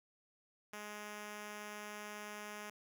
5% pulse tone, 209.1 Hz, G#3, 12 cents sharp, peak -34 dBFS, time 0.73-2.7 s, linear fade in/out 5 ms, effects none

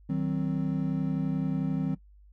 triangle chord, C diminished, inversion first, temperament just, 156.98 / 188.37 / 261.6 Hz, Eb3 / Gb3 / C4, +16 / +31 / 0 cents, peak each -28 / -29 / -29 dBFS, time 0.09-1.95 s, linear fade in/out 10 ms, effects noise-tail reverb RT60 0.1 s tail -18 dB re dry + added 50 Hz sine -52 dBFS peak until 2.32 s

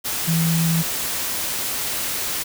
sine tone in noise, 164.81 Hz, E3, in tune, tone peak -17 dBFS, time 0.27-0.83 s, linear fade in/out 20 ms, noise white, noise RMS -25 dBFS, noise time 0.04-2.44 s, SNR +5 dB, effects none

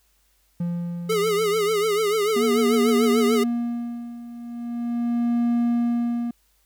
triangle tone with exponential decay, 172.7 Hz, F3, 19 cents flat, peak -20 dBFS, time 0.6-3.23 s, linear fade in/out 5 ms, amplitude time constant 570 ms
square tone with vibrato, 422.8 Hz, G#4, 31 cents sharp, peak -20 dBFS, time 1.09-3.44 s, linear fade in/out 10 ms, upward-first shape triangle, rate 6.8 Hz, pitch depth 110 cents each way
triangle tone with tremolo, 237.2 Hz, A#3, 30 cents sharp, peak -16 dBFS, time 2.36-6.31 s, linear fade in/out 5 ms, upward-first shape sine, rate 0.39 Hz, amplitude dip 85%
effects added 50 Hz sine -65 dBFS peak until 6.65 s + white hiss -65 dBFS RMS until 6.65 s

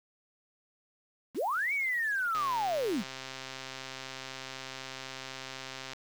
sine linear two-way sweep, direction up then down, 153.1 to 2299 to 153.1 Hz, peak -28 dBFS, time 1.34-3.04 s, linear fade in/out 50 ms, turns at 1.73 s
click train, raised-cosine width 0.2 ms, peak -23 dBFS, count 474, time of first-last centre 2.35-5.933 s, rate 132 Hz
effects 8-bit

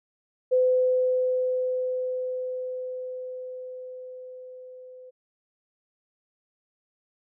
sine tone with level ramp, 508 Hz, B4, 49 cents sharp, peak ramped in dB -17 to -43 dBFS, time 0.51-5.11 s, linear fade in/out 20 ms, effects none

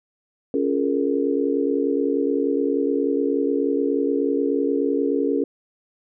sine chord, Bb minor seventh, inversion first, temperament just, 279.7 / 349.6 / 419.5 / 466.2 Hz, Db4 / F4 / Ab4 / Bb4, +16 / +2 / +17 / 0 cents, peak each -22 / -27 / -24 / -25 dBFS, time 0.54-5.44 s, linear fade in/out 2 ms, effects none

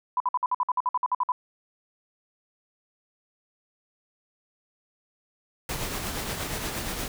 sine tone bursts, 998 Hz, B5, 18 cents sharp, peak -21 dBFS, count 14, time 0.17-1.32 s, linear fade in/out 2 ms, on 32 ms, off 54 ms
pink noise with tremolo, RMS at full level -30 dBFS, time 5.69-7.08 s, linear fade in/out 2 ms, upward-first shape triangle, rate 8.5 Hz, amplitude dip 45%
effects none

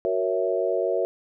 sine chord, F# dominant seventh, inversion none, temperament equal, 370 / 466.2 / 554.4 / 659.3 Hz, F#4 / A#4 / C#5 / E5, 0 / 0 / 0 / 0 cents, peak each -27 dBFS, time 0.05-1.05 s, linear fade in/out 0 ms, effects none

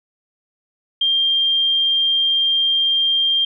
sine tone, 3191 Hz, G7, 30 cents sharp, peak -14 dBFS, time 1.01-3.45 s, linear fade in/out 5 ms, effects none

